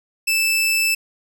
sawtooth tone, 2637 Hz, E7, in tune, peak -13 dBFS, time 0.27-0.95 s, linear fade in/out 10 ms, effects none

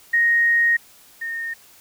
sine tone pair in turn, 1868 / 1837 Hz, A#6 / A#6, +3 / -26 cents, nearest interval unison, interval 29 cents, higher first, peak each -14 / -25 dBFS, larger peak first, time 0.13-0.77 / 1.21-1.54 s, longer first, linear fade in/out 10 ms, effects white hiss -50 dBFS RMS until 1.8 s

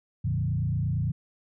sine tone with frequency modulation, 123.47 Hz, B2, in tune, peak -24 dBFS, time 0.24-1.12 s, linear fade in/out 10 ms, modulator 28.8 Hz, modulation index 1.4, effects none

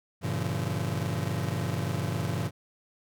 40% pulse chord, G diminished seventh, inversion none, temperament just, 98 / 117.6 / 141.12 / 169.34 Hz, G2 / Bb2 / Db3 / Fb3, 0 / +16 / +31 / +47 cents, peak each -33 dBFS, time 0.21-2.51 s, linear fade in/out 50 ms, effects none

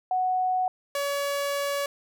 sine / sawtooth tone pair in turn, 740 / 566 Hz, F#5 / C#5, 0 / +36 cents, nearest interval perfect fourth, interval 464 cents, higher first, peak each -22 dBFS, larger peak neither, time 0.11-0.68 / 0.95-1.86 s, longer second, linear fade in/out 2 ms, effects none

